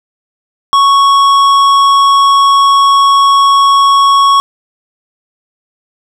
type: tone with tanh clipping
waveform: triangle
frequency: 1108.7 Hz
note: C#6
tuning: in tune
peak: -6 dBFS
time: 0.73-4.4 s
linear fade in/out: 0 ms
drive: 16 dB
effects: none